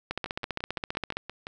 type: two click trains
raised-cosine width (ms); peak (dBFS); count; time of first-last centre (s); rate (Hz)
0.3; -14 / -21; 17 / 8; 0.11-1.17 / 0.26-1.469; 15.1 / 5.79
effects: none